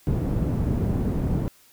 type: low-pass noise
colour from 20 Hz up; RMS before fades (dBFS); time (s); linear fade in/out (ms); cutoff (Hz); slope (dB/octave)
white; -24; 0.07-1.48; 0; 190; 12
effects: white hiss -56 dBFS RMS until 1.72 s